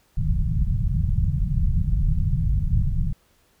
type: low-pass noise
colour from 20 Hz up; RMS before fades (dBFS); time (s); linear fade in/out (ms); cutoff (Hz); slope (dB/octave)
pink; -21; 0.17-3.13; 10; 170; 48
effects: pink hiss -62 dBFS RMS until 3.6 s